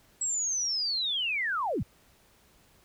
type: linear sweep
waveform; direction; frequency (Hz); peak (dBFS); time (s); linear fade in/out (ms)
sine; down; 7800 to 57.6; -27; 0.21-1.83; 5
effects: pink hiss -62 dBFS RMS until 2.84 s